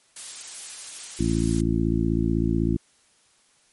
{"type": "noise", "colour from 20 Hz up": "blue", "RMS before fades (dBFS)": -34, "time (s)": [0.16, 1.61], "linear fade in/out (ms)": 5}
{"type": "harmonic tone", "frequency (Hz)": 56, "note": "A1", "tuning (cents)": 31, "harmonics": [1, 2, 3, 4, 5, 6], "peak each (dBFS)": [-27, -27, -27, -27, -27, -27], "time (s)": [1.19, 2.77], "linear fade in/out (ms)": 10}
{"effects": ["white hiss -61 dBFS RMS until 3.72 s", "MP3 48 kbps"]}